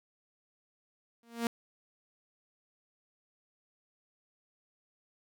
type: tone with exponential growth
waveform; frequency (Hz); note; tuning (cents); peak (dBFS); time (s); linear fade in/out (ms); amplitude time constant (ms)
sawtooth; 233.1; A#3; 0; -22; 1.23-1.47; 2; 51
effects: none